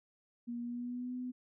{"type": "tone with pitch glide", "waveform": "sine", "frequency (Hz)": [238.2, 250.6], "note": ["A#3", "B3"], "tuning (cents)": [38, 25], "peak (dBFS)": -37, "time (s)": [0.47, 1.32], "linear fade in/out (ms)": 20, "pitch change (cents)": 87, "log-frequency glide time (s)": [0.61, 1.15], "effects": []}